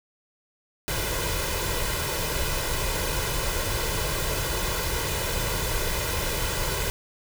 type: noise with comb filter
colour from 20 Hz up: pink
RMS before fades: -27 dBFS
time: 0.88-6.9 s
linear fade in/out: 0 ms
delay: 2 ms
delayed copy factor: +0.65
effects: none